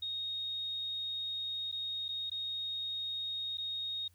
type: tone with dropouts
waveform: sine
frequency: 3729 Hz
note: A#7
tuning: in tune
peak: -35 dBFS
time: 0.02-4.08 s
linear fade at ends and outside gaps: 5 ms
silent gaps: 1.716-1.724 / 2.083-2.088 / 2.299-2.315 / 3.573-3.581 s
effects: added 87 Hz sine -63 dBFS peak until 4.14 s + white hiss -72 dBFS RMS until 4.14 s